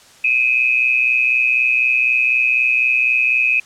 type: tone pair together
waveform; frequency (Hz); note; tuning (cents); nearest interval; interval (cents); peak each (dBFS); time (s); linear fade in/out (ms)
sine; 2435 / 2559; D#7 / D#7; -38 / +48; minor second; 86; -18 / -14; 0.24-3.6; 5
effects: white hiss -46 dBFS RMS until 3.65 s + low-pass 8000 Hz 12 dB/octave